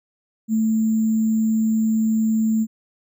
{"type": "tone with sample-and-hold", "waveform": "sine", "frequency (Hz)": 220.6, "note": "A3", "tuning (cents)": 5, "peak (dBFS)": -16, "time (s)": [0.48, 2.67], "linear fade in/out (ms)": 50, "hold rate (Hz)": 7350, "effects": []}